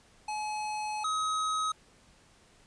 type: tone pair in turn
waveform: square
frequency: 850 / 1269.5 Hz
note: G#5 / D#6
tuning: +40 / +34 cents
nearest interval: perfect fifth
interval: 694 cents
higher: second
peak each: -33 / -29 dBFS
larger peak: second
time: 0.28-1.04 / 1.04-1.72 s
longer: first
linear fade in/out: 5 ms
effects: pink hiss -61 dBFS RMS until 2.66 s + resampled to 22050 Hz